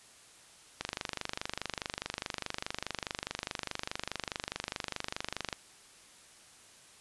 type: click train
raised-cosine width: 0.2 ms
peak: -16 dBFS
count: 118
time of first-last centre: 0.81-5.528 s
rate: 24.8 Hz
effects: white hiss -57 dBFS RMS until 7 s + resampled to 24000 Hz